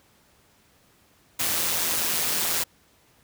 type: noise with amplitude modulation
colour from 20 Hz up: white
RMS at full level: -23 dBFS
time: 1.39-2.64 s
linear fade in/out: 10 ms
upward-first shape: sine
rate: 166 Hz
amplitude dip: 50%
effects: pink hiss -60 dBFS RMS until 3.23 s + high-pass 60 Hz 12 dB/octave